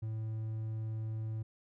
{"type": "tone", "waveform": "triangle", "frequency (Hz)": 110.2, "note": "A2", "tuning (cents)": 3, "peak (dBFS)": -33, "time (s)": [0.02, 1.43], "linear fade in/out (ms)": 10, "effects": []}